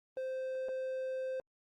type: tone with dropouts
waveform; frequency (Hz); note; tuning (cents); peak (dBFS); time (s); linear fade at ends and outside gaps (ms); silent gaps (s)
triangle; 521; C5; -7; -33; 0.17-1.4; 1; 0.686-0.69
effects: Opus 32 kbps